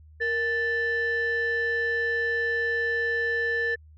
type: tone pair together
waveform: sine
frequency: 466.2 / 1760 Hz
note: A#4 / A6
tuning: 0 / 0 cents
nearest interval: octave + major seventh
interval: 2300 cents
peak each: -27 / -23 dBFS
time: 0.2-3.76 s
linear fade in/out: 20 ms
effects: tanh soft clip ceiling -20 dBFS + added 77 Hz sine -48 dBFS peak until 3.97 s